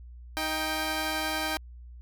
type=tone pair together; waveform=10% pulse; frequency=313 / 788 Hz; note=D#4 / G5; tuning=+10 / +9 cents; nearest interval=octave + major third; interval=1599 cents; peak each=-23 dBFS; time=0.37-1.57 s; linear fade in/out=0 ms; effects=added 60 Hz sine -43 dBFS peak until 2.01 s